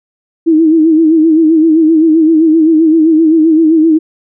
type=tone with vibrato; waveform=sine; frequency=319.4 Hz; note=D#4; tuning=45 cents sharp; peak=-4 dBFS; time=0.46-3.99 s; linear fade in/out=20 ms; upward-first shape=sine; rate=7.7 Hz; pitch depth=68 cents each way; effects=none